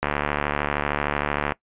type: click train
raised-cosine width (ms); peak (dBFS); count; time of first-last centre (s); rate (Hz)
0.5; -7; 110; 0.03-1.521; 73.1
effects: noise-tail reverb RT60 0.1 s tail -21 dB re dry + resampled to 8000 Hz